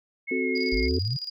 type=tone with vibrato; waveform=sine; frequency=2175 Hz; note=C#7; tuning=33 cents flat; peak=-29 dBFS; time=0.27-0.89 s; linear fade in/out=20 ms; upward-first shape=triangle; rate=3.2 Hz; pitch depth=19 cents each way
type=chord; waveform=sine; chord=F# diminished; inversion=second; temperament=equal; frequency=261.6 / 370 / 440 Hz; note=C4 / F#4 / A4; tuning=0 / 0 / 0 cents; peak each=-28 / -28 / -31 dBFS; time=0.31-0.99 s; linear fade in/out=5 ms
type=tone with tremolo; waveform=sine; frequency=4870 Hz; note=D#8; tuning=38 cents flat; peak=-29 dBFS; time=0.55-1.3 s; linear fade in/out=10 ms; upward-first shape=square; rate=18 Hz; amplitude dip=70%
type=exponential sweep; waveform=sine; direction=up; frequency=43.65 to 141.2 Hz; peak=-25 dBFS; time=0.72-1.17 s; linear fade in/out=10 ms
effects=none